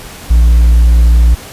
sine tone with hard clipping, 58.4 Hz, A#1, 4 cents sharp, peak -4 dBFS, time 0.3-1.35 s, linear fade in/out 10 ms, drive 2 dB, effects pink hiss -30 dBFS RMS until 1.52 s + resampled to 32000 Hz

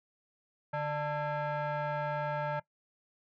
sine tone with frequency modulation, 146.83 Hz, D3, in tune, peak -29 dBFS, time 0.73-2.6 s, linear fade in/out 10 ms, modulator 743 Hz, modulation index 1.6, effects noise-tail reverb RT60 0.1 s tail -19 dB re dry + tanh soft clip ceiling -29 dBFS

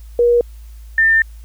sine tone pair in turn, 478.1 / 1797.3 Hz, A#4 / A6, +44 / +36 cents, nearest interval octave + major seventh, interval 2292 cents, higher second, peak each -9 dBFS, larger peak neither, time 0.19-0.41 / 0.98-1.22 s, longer second, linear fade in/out 2 ms, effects added 55 Hz sine -33 dBFS peak until 1.44 s + white hiss -53 dBFS RMS until 1.44 s

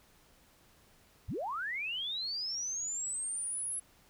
sine linear sweep, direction up, 43.87 to 10930 Hz, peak -34 dBFS, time 1.28-3.8 s, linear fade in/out 10 ms, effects pink hiss -64 dBFS RMS until 4.09 s

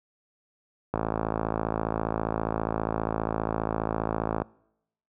click train, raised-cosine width 1 ms, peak -12 dBFS, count 192, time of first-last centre 0.94-4.419 s, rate 54.9 Hz, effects noise-tail reverb RT60 0.8 s tail -25 dB re dry + high-pass 60 Hz 12 dB/octave

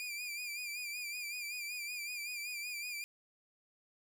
sawtooth tone with vibrato, 2400 Hz, D7, 37 cents sharp, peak -36 dBFS, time 0-3.04 s, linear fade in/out 0 ms, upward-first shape sine, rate 5.3 Hz, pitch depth 60 cents each way, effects none

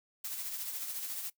blue noise with tremolo, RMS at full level -37 dBFS, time 0.24-1.3 s, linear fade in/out 5 ms, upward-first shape triangle, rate 14 Hz, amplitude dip 50%, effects noise-tail reverb RT60 0.1 s tail -19 dB re dry

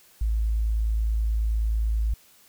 sine tone, 54.7 Hz, A1, 9 cents flat, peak -21 dBFS, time 0.21-2.14 s, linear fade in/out 5 ms, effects white hiss -56 dBFS RMS until 2.48 s

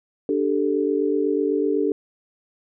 sine chord, D suspended fourth, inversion none, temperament equal, 293.7 / 392 / 440 Hz, D4 / G4 / A4, 0 / 0 / 0 cents, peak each -23 dBFS, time 0.29-1.92 s, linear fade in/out 2 ms, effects none

